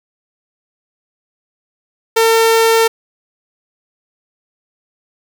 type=tone; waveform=sawtooth; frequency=452.5 Hz; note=A4; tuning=48 cents sharp; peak=-5 dBFS; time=2.16-2.88 s; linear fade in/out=10 ms; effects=none